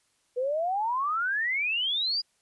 sine exponential sweep, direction up, 482.8 to 4943 Hz, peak -25 dBFS, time 0.36-2.22 s, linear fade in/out 20 ms, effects white hiss -70 dBFS RMS until 2.41 s + resampled to 24000 Hz

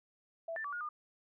sine tone with pitch steps, 662 / 1773 / 1151 / 1433 / 1212 Hz, E5 / A6 / D6 / F6 / D#6, +7 / +13 / -35 / +44 / -46 cents, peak -37 dBFS, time 0.48-0.89 s, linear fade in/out 5 ms, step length 82 ms, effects none

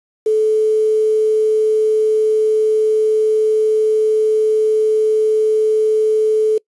sine tone with quantisation, 433.4 Hz, A4, 26 cents flat, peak -11 dBFS, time 0.26-6.58 s, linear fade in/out 5 ms, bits 6, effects noise-tail reverb RT60 0.1 s tail -25 dB re dry + resampled to 24000 Hz

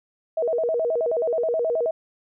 sine tone with vibrato, 554.4 Hz, C#5, in tune, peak -20 dBFS, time 0.37-1.91 s, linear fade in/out 5 ms, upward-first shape square, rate 9.4 Hz, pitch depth 260 cents each way, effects none

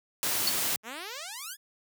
white noise, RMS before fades -29 dBFS, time 0.23-0.76 s, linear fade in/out 0 ms
sine tone with exponential decay, 4435 Hz, C#8, in tune, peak -20 dBFS, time 0.47-0.54 s, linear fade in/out 5 ms, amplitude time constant 15 ms
5% pulse exponential sweep, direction up, 207.7 to 1760 Hz, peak -26 dBFS, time 0.83-1.57 s, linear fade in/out 50 ms
effects high-pass 100 Hz 12 dB/octave

